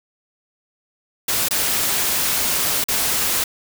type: noise with dropouts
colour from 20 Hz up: white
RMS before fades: -20 dBFS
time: 1.28-3.44 s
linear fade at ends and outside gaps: 5 ms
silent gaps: 1.486-1.508 / 2.841-2.884 s
effects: none